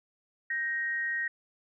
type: tone pair together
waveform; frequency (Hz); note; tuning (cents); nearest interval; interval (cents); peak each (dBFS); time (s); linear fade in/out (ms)
sine; 1568 / 1875.4; G6 / A#6; 0 / +10; minor third; 310; -38 / -29; 0.5-1.28; 5
effects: none